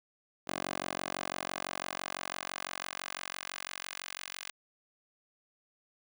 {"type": "tone with high-pass filter sweep", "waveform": "10% pulse", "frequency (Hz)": 45.96, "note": "F#1", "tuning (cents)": -11, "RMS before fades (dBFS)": -40, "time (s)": [0.47, 4.51], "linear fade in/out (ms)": 10, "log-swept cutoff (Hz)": [420, 2200], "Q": 0.79, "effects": []}